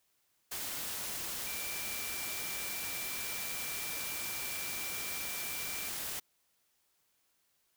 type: tone in noise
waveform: sine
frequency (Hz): 2349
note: D7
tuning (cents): 0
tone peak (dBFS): -44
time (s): 1.46-5.89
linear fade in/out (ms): 10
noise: white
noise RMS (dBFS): -39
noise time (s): 0.51-6.2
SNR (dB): -8
effects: white hiss -75 dBFS RMS until 7.76 s